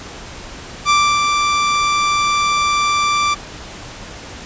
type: tone with ADSR envelope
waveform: sawtooth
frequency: 1174.7 Hz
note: D6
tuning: in tune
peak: -6 dBFS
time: 0.85-3.35 s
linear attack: 48 ms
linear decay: 290 ms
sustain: -4 dB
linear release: 18 ms
effects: pink hiss -33 dBFS RMS until 4.45 s + resampled to 16000 Hz